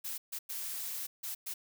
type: noise bursts at uneven times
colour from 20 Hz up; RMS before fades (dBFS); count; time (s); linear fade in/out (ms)
blue; -39; 5; 0.04-0.18 / 0.32-0.39 / 0.49-1.07 / 1.23-1.35 / 1.46-1.54; 10
effects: none